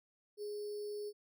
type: tone with sample-and-hold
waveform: sine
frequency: 415.3 Hz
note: G#4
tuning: in tune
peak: -39 dBFS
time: 0.37-1.13 s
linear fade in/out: 50 ms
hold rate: 4900 Hz
effects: none